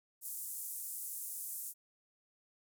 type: band-pass noise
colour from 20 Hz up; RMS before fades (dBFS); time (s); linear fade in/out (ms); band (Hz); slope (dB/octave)
white; -43; 0.21-1.74; 50; 8100 to 15000; 24
effects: none